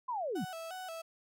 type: linear sweep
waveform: sine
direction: down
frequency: 1046.5 to 130.81 Hz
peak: -33 dBFS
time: 0.08-0.45 s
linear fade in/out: 10 ms
type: tone with vibrato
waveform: 35% pulse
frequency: 698.5 Hz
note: F5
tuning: in tune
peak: -39 dBFS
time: 0.35-1.02 s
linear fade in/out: 10 ms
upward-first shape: square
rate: 2.8 Hz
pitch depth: 110 cents each way
effects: none